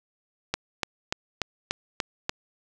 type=click train; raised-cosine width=0.2 ms; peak=-8 dBFS; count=7; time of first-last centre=0.54-2.294 s; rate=3.42 Hz; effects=none